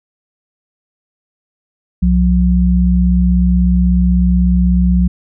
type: tone pair together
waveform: sine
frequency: 63.71 / 180 Hz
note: C2 / F#3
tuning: -45 / -47 cents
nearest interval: octave + tritone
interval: 1798 cents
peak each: -11 dBFS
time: 2.02-5.08 s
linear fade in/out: 10 ms
effects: none